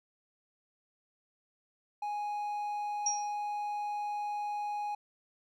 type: tone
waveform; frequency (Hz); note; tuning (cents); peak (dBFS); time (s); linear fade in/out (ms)
triangle; 830; G#5; -1; -31; 2.02-4.95; 5
type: tone with exponential decay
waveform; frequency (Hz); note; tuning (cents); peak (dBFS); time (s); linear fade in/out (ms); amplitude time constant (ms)
sine; 5670; F8; +25; -25; 3.06-3.35; 5; 63
effects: none